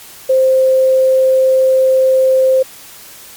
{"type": "tone", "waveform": "sine", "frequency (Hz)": 523.3, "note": "C5", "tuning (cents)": 0, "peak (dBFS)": -7, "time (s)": [0.29, 2.63], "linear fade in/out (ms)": 10, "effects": ["white hiss -36 dBFS RMS until 3.36 s", "MP3 96 kbps"]}